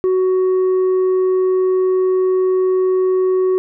sine tone with tanh clipping, 372.4 Hz, F#4, 11 cents sharp, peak -13 dBFS, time 0.04-3.58 s, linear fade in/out 0 ms, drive 3 dB, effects none

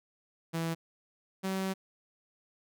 sawtooth tone pair in turn, 164.81 / 190.78 Hz, E3 / G3, 0 / -47 cents, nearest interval minor third, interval 253 cents, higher second, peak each -27 dBFS, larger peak neither, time 0.53-0.75 / 1.43-1.74 s, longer second, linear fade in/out 20 ms, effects none

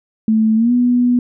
sine tone with pitch glide, 219.6 to 245.1 Hz, A3 to B3, -3 to -13 cents, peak -10 dBFS, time 0.28-1.19 s, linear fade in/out 2 ms, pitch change +190 cents, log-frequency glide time 0.56-0.72 s, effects none

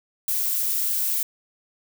violet noise, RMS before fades -24 dBFS, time 0.28-1.23 s, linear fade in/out 2 ms, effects none

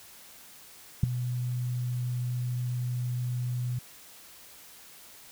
sine tone with ADSR envelope, 123.47 Hz, B2, in tune, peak -13 dBFS, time 1.03-3.79 s, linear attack 6 ms, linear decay 7 ms, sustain -15 dB, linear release 6 ms, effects white hiss -51 dBFS RMS until 5.31 s

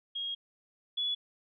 sine tone pair in turn, 3269 / 3408 Hz, G#7 / G#7, -28 / +44 cents, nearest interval minor second, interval 72 cents, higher second, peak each -33 / -29 dBFS, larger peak second, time 0.15-0.35 / 0.97-1.15 s, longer first, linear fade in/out 10 ms, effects none

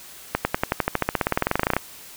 accelerating click train, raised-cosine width 0.5 ms, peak -4 dBFS, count 25, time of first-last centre 0.35-1.766 s, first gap 100 ms, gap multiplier 0.95, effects white hiss -43 dBFS RMS until 2.16 s

